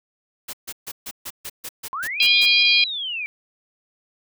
white noise bursts, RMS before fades -32 dBFS, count 11, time 0.48-2.463 s, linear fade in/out 10 ms, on 53 ms, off 140 ms
sine linear two-way sweep, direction up then down, 1000 to 4978 to 2284 Hz, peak -25 dBFS, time 1.93-3.26 s, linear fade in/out 0 ms, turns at 2.61 s
harmonic tone, 810 Hz, G#5, 43 cents flat, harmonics 3 / 4 / 5 / 6, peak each -17 / -18 / -22 / -24 dBFS, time 2.2-2.84 s, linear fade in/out 2 ms
effects none

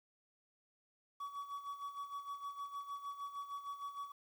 triangle tone with tremolo, 1133 Hz, C#6, 37 cents sharp, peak -38 dBFS, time 1.2-4.12 s, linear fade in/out 5 ms, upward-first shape sine, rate 6.5 Hz, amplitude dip 70%, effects 11-bit

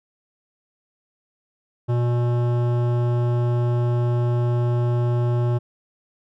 sine tone with hard clipping, 120.6 Hz, B2, 41 cents flat, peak -20 dBFS, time 1.88-5.59 s, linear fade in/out 20 ms, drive 15 dB, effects none

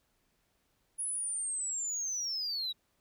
sine linear sweep, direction down, 10450 to 3798 Hz, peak -31 dBFS, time 0.98-2.73 s, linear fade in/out 20 ms, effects tanh soft clip ceiling -30 dBFS + pink hiss -75 dBFS RMS until 3 s

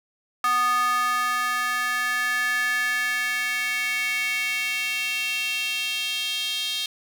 square tone with high-pass filter sweep, 246.9 Hz, B3, in tune, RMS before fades -25 dBFS, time 0.44-6.86 s, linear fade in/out 2 ms, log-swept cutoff 1200 to 3400 Hz, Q 4.7, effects none

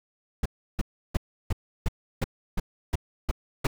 brown noise bursts, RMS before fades -23 dBFS, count 10, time 0.43-3.67 s, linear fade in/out 5 ms, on 27 ms, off 330 ms, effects none

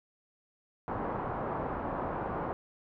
white low-pass noise, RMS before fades -35 dBFS, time 0.88-2.53 s, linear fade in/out 0 ms, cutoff 1100 Hz, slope 24 dB/octave, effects none

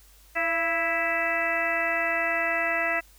harmonic tone with a mistuned harmonic, 329.6 Hz, E4, in tune, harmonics 1 / 2 / 3 / 4 / 5 / 6 / 7 / 8, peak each -39 / -29 / -38 / -33 / -33 / -27 / -39 / -31 dBFS, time 0.35-3.01 s, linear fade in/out 20 ms, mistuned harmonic 2, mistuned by +43 cents, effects added 50 Hz sine -54 dBFS peak until 3.18 s + white hiss -57 dBFS RMS until 3.18 s

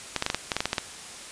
clicks, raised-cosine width 0.2 ms, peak -7 dBFS, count 11, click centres 0.163 / 0.224 / 0.264 / 0.301 / 0.346 / 0.518 / 0.566 / 0.605 / 0.656 / 0.731 / 0.782 s, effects white hiss -41 dBFS RMS until 1.31 s + resampled to 22050 Hz

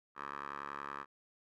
10% pulse tone with band-pass filter, 70.6 Hz, C#2, 32 cents sharp, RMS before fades -44 dBFS, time 0.15-1.06 s, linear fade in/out 50 ms, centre 1300 Hz, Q 5.2, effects none

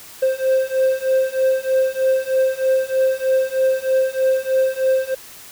triangle beating tone pair, 523.3 / 526.5 Hz, C5 / C5, 0 / +11 cents, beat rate 3.2 Hz, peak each -17 / -16 dBFS, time 0.22-5.15 s, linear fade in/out 10 ms, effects white hiss -40 dBFS RMS until 5.51 s

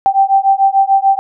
sine beating tone pair, 778 / 784.8 Hz, G5 / G5, -13 / +2 cents, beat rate 6.8 Hz, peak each -11 dBFS, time 0.06-1.19 s, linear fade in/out 0 ms, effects none

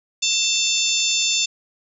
harmonic tone with a mistuned harmonic, 891 Hz, A5, 22 cents sharp, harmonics 3 / 4 / 5 / 6 / 7 / 8, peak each -25 / -22 / -28 / -26 / -27 / -24 dBFS, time 0.22-1.46 s, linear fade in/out 10 ms, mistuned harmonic 6, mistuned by -18 cents, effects none

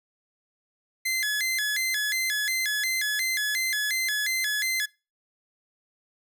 sawtooth tone with vibrato, 1876 Hz, A#6, 11 cents sharp, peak -21 dBFS, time 1.05-4.86 s, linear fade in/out 10 ms, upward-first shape square, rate 2.8 Hz, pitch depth 170 cents each way, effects noise-tail reverb RT60 0.3 s tail -25 dB re dry

